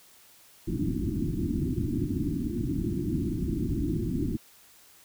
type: low-pass noise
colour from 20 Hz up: white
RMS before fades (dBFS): -29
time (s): 0.67-4.37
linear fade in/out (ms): 10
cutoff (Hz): 350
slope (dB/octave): 96
effects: white hiss -56 dBFS RMS until 5.04 s